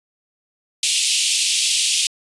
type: band-pass noise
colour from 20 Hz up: pink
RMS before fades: -19 dBFS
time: 0.83-2.07 s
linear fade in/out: 2 ms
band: 2600 to 10000 Hz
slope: 48 dB/octave
effects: resampled to 24000 Hz